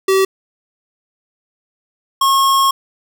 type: tone pair in turn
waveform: square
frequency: 384.1 / 1086.4 Hz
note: G4 / C#6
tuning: -35 / -35 cents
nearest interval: octave + tritone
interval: 1800 cents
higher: second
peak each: -11 dBFS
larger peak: neither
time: 0.08-0.25 / 2.21-2.71 s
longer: second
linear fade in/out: 5 ms
effects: 8-bit